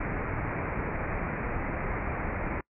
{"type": "low-pass noise", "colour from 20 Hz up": "pink", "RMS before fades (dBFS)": -32, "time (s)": [0, 2.61], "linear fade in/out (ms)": 5, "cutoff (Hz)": 2400, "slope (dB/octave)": 96, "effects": ["noise-tail reverb RT60 0.1 s tail -25 dB re dry"]}